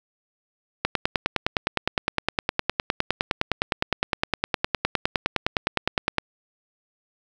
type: click train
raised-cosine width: 0.3 ms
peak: -4 dBFS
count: 53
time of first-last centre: 0.85-6.183 s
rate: 9.75 Hz
effects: 7-bit